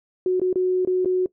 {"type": "tone with dropouts", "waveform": "sine", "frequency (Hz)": 367.8, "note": "F#4", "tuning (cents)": -10, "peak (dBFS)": -17, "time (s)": [0.26, 1.26], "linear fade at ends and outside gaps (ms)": 2, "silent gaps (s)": [[0.398, 0.416], [0.529, 0.557], [0.85, 0.873], [1.048, 1.057]], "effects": ["noise-tail reverb RT60 0.1 s tail -20 dB re dry"]}